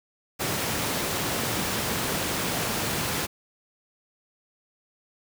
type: high-pass noise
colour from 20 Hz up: pink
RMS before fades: -28 dBFS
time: 0.39-3.27 s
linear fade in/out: 20 ms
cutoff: 100 Hz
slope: 12 dB/octave
effects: none